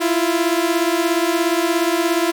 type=beating tone pair; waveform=sawtooth; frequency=329.6 / 346.6 Hz; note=E4 / F4; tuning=0 / -13 cents; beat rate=17 Hz; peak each=-15 dBFS; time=0-2.32 s; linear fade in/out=20 ms; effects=none